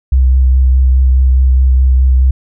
sine tone with vibrato, 64.6 Hz, C2, 21 cents flat, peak -5 dBFS, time 0.12-2.31 s, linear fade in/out 5 ms, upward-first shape triangle, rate 4.8 Hz, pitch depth 23 cents each way, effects none

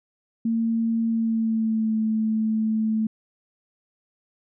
sine tone with pitch glide, 227.6 to 219.2 Hz, A#3 to A3, -41 to -6 cents, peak -20 dBFS, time 0.45-3.07 s, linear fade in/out 5 ms, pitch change -65 cents, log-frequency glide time 1.07-1.95 s, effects none

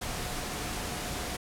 sine tone in noise, 723 Hz, F#5, 40 cents flat, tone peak -45 dBFS, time 0.01-1.37 s, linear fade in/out 10 ms, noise pink, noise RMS -35 dBFS, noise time 0.01-1.37 s, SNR -13 dB, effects low-pass 12000 Hz 12 dB/octave

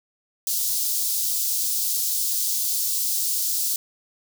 white high-pass noise, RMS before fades -24 dBFS, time 0.47-3.76 s, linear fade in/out 2 ms, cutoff 4400 Hz, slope 24 dB/octave, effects none

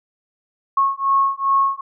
sine beating tone pair, 1093 / 1095.5 Hz, C#6 / C#6, -25 / -21 cents, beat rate 2.5 Hz, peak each -18 dBFS, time 0.77-1.81 s, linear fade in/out 5 ms, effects none

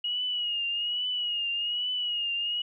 sine tone with vibrato, 2889 Hz, F#7, 42 cents flat, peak -27 dBFS, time 0.04-2.62 s, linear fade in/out 5 ms, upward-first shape triangle, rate 1.2 Hz, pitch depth 68 cents each way, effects none

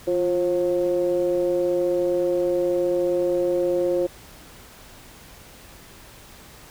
triangle ring-modulated tone, 92.5 Hz, F#2, in tune, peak -14 dBFS, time 0.07-4.07 s, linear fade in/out 10 ms, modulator 443 Hz, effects pink hiss -46 dBFS RMS until 6.7 s

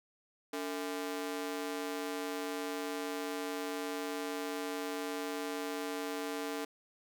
sawtooth ring-modulated tone, 368.8 Hz, F#4, 6 cents flat, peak -29 dBFS, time 0.53-6.65 s, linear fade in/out 5 ms, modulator 82.4 Hz, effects none

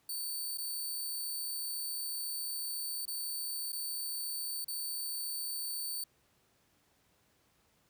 5% pulse tone with dropouts, 4534 Hz, C#8, 38 cents sharp, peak -29 dBFS, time 0.09-6.04 s, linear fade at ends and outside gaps 5 ms, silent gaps 0.575-0.582 / 3.055-3.078 / 3.722-3.728 / 4.646-4.681 s, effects pink hiss -71 dBFS RMS until 7.89 s + high-pass 60 Hz 12 dB/octave

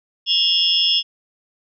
sine tone cluster, 2844 / 3243 / 3415 / 5270 Hz, F7 / G#7 / G#7 / E8, +31 / -42 / +48 / -1 cents, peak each -20 dBFS, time 0.26-1.03 s, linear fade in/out 50 ms, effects none

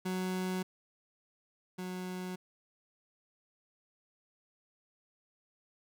30% pulse tone pair in turn, 185 / 183.19 Hz, F#3 / F#3, 0 / -17 cents, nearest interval unison, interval 17 cents, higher first, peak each -30 / -35 dBFS, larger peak first, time 0.05-0.63 / 1.78-2.36 s, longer neither, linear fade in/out 10 ms, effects none

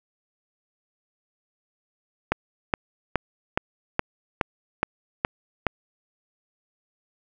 click train, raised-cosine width 0.5 ms, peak -5 dBFS, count 9, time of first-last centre 2.32-5.667 s, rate 2.39 Hz, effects none

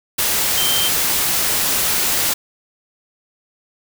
sine tone in noise, 3136 Hz, G7, in tune, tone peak -19 dBFS, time 0.57-0.89 s, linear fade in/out 10 ms, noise white, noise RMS -18 dBFS, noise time 0.18-2.34 s, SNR -4 dB, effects none

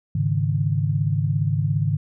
sine chord, Ab suspended fourth, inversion none, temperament just, 103.83 / 138.43 / 155.74 Hz, Ab2 / Db3 / Eb3, 0 / -2 / +2 cents, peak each -23 dBFS, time 0.15-1.97 s, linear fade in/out 5 ms, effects none

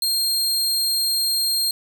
sawtooth tone, 4210 Hz, C8, 10 cents sharp, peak -16 dBFS, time 0.02-1.71 s, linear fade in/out 2 ms, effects none

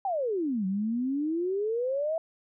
sine exponential two-way sweep, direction down then up, 812 to 185 to 664 Hz, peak -26 dBFS, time 0.05-2.18 s, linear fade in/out 2 ms, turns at 0.66 s, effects none

